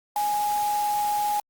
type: tone in noise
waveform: sine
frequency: 830.6 Hz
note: G#5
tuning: in tune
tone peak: -22 dBFS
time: 0.16-1.4 s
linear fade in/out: 2 ms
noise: white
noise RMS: -36 dBFS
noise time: 0.16-1.4 s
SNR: +11 dB
effects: Opus 48 kbps